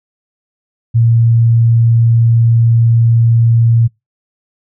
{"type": "tone", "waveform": "sine", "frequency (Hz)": 115.8, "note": "A#2", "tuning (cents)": -11, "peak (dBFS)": -6, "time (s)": [0.94, 3.88], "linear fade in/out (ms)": 20, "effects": ["noise-tail reverb RT60 0.2 s tail -26 dB re dry"]}